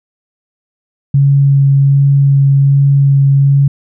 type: tone with vibrato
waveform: sine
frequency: 139 Hz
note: C#3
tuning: 5 cents sharp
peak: -5 dBFS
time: 1.14-3.68 s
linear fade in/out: 5 ms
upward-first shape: sine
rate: 1.3 Hz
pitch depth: 9 cents each way
effects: none